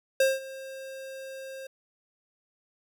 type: tone with ADSR envelope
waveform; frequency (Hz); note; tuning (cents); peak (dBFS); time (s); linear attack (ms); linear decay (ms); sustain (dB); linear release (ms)
square; 533; C5; +32; -19; 0.2-1.67; 4; 190; -20; 5
effects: none